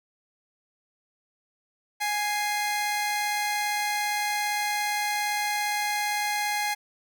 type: tone pair together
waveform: sawtooth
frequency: 829.7 / 2093 Hz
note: G#5 / C7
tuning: -2 / 0 cents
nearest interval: octave + major third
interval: 1602 cents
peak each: -23 / -27 dBFS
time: 2-6.75 s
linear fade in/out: 20 ms
effects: none